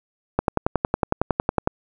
click train, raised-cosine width 1 ms, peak -4 dBFS, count 15, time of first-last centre 0.39-1.674 s, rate 10.9 Hz, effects none

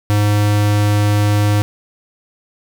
square tone, 103.83 Hz, G#2, in tune, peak -12 dBFS, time 0.1-1.62 s, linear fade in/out 0 ms, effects none

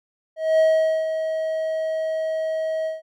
triangle tone with ADSR envelope, 637 Hz, D#5, 41 cents sharp, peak -11 dBFS, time 0.36-3.02 s, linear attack 230 ms, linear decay 460 ms, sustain -9 dB, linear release 160 ms, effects none

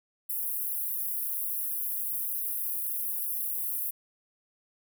pink high-pass noise, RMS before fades -32 dBFS, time 0.29-3.91 s, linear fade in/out 10 ms, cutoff 11000 Hz, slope 48 dB/octave, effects none

